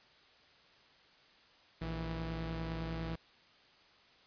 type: tone pair together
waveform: sawtooth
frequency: 57.77 / 163.4 Hz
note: A#1 / E3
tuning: -15 / -15 cents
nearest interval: octave + tritone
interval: 1800 cents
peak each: -37 / -35 dBFS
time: 1.81-3.16 s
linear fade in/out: 10 ms
effects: white hiss -63 dBFS RMS until 4.26 s + resampled to 11025 Hz